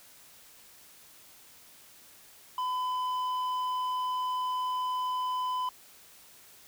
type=tone with tanh clipping; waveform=sine; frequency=1007 Hz; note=B5; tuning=33 cents sharp; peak=-30 dBFS; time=2.58-5.69 s; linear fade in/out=2 ms; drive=7 dB; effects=white hiss -55 dBFS RMS until 6.67 s